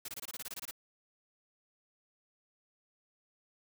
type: noise bursts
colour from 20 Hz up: white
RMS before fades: -42 dBFS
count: 12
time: 0.05-0.711 s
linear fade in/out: 5 ms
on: 34 ms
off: 23 ms
effects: none